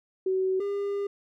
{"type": "tone pair in turn", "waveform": ["sine", "triangle"], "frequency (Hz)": [377.2, 402.2], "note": ["F#4", "G4"], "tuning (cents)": [33, 44], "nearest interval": "minor second", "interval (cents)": 111, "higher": "second", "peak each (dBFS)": [-23, -25], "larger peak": "first", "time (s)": [[0.26, 0.6], [0.6, 1.07]], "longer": "second", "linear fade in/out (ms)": 5, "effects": []}